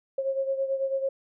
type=beating tone pair; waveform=sine; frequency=538 / 547.1 Hz; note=C5 / C#5; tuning=+48 / -23 cents; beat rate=9.1 Hz; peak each=-26 / -32 dBFS; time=0.18-1.09 s; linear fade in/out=5 ms; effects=none